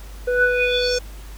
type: tone with low-pass filter sweep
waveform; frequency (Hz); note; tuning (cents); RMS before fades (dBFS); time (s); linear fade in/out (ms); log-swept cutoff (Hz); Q
square; 493.9; B4; 0; -19; 0.27-0.99; 10; 1000 to 6300; 6.8
effects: added 50 Hz sine -34 dBFS peak until 1.37 s + pink hiss -45 dBFS RMS until 1.37 s